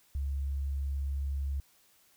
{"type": "tone", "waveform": "sine", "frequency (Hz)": 69.3, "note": "C#2", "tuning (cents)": 0, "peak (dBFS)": -30, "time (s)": [0.15, 1.6], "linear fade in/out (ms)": 0, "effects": ["white hiss -65 dBFS RMS until 2.16 s"]}